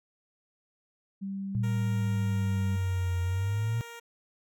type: tone with pitch glide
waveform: sine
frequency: 195.4 to 192.38 Hz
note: G3 to G3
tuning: -5 to -32 cents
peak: -32 dBFS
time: 1.21-2.77 s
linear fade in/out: 20 ms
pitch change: -27 cents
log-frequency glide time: 1.58-2.41 s
type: exponential two-way sweep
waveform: sine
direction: down then up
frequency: 117.5 to 88.2 to 117.5 Hz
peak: -26 dBFS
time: 1.55-3.81 s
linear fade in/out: 0 ms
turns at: 3.22 s
type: tone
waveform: 10% pulse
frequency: 467.5 Hz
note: A#4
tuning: 5 cents sharp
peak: -34 dBFS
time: 1.63-4 s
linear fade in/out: 10 ms
effects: none